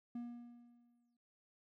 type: tone with exponential decay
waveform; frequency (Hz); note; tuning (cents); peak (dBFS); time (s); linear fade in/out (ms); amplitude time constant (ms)
triangle; 239; A#3; +43; -38; 0.15-1.17; 5; 220
effects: none